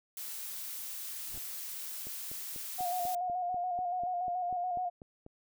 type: noise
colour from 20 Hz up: blue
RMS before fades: -41 dBFS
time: 0.17-3.15 s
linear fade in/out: 2 ms
type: noise with exponential growth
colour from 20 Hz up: brown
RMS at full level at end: -44 dBFS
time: 1.2-1.38 s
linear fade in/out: 1 ms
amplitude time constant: 37 ms
type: click train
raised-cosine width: 2 ms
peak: -35 dBFS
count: 14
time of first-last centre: 2.07-5.264 s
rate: 4.07 Hz
type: tone with vibrato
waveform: sine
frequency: 718 Hz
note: F5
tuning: 48 cents sharp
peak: -31 dBFS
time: 2.78-4.9 s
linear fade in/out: 20 ms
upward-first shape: square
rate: 7 Hz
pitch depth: 35 cents each way
effects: none